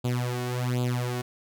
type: tone with flanger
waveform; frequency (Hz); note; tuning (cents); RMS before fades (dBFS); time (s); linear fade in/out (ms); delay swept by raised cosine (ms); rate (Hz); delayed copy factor
sawtooth; 123.7; B2; +3; -28; 0.04-1.22; 10; 0.26 to 2.76; 1.3; +0.85
effects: none